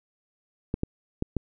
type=clicks; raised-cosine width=3 ms; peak=-13 dBFS; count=4; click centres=0.741 / 0.834 / 1.224 / 1.367 s; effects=none